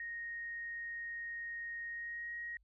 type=tone with pitch glide; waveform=sine; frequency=1864.7 to 1885.3 Hz; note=A#6 to A#6; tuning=0 to +19 cents; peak=-40 dBFS; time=0-2.57 s; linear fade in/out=2 ms; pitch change=+19 cents; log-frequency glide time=1.87-2.34 s; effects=added 50 Hz sine -67 dBFS peak until 2.63 s

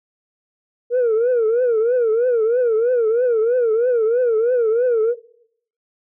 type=tone with vibrato; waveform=sine; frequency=469.2 Hz; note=A#4; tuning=11 cents sharp; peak=-12 dBFS; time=0.9-5.15 s; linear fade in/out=50 ms; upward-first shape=triangle; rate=3.1 Hz; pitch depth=160 cents each way; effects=noise-tail reverb RT60 0.7 s tail -21 dB re dry + tanh soft clip ceiling -12 dBFS

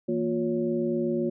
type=tone cluster; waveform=sine; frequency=165.7 / 233.4 / 356.9 / 556 Hz; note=E3 / A#3 / F4 / C#5; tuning=+9 / +2 / +38 / +5 cents; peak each=-35 / -28 / -27 / -33 dBFS; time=0.08-1.3 s; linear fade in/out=10 ms; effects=none

